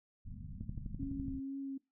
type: low-pass noise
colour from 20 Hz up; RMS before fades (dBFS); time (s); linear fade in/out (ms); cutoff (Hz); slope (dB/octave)
pink; -46; 0.25-1.4; 10; 240; 96
type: click train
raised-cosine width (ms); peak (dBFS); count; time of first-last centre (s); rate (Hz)
5; -30; 9; 0.61-1.282; 11.9
type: tone with vibrato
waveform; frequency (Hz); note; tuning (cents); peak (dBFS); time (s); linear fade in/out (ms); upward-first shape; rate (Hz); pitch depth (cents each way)
sine; 271.5; C#4; -36; -38; 0.99-1.78; 10; triangle; 2.1; 24
effects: noise-tail reverb RT60 0.2 s tail -20 dB re dry